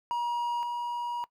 triangle tone pair in turn, 954 / 957.6 Hz, A#5 / A#5, +40 / +46 cents, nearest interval unison, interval 6 cents, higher second, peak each -25 / -28 dBFS, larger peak first, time 0.11-0.63 / 0.63-1.24 s, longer second, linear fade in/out 0 ms, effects noise-tail reverb RT60 0.1 s tail -19 dB re dry

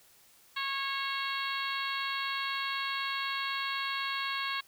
harmonic tone, 548 Hz, C#5, 20 cents flat, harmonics 2 / 3 / 4 / 5 / 6 / 7 / 8, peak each -36 / -38 / -39 / -40 / -41 / -41 / -42 dBFS, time 0.56-4.61 s, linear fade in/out 10 ms, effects white hiss -61 dBFS RMS until 4.67 s

